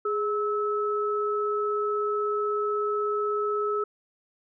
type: tone pair together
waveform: sine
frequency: 416.2 / 1300 Hz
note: G#4 / E6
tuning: +4 / -24 cents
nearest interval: octave + minor sixth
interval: 1972 cents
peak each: -26 / -28 dBFS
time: 0.05-3.84 s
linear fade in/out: 5 ms
effects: none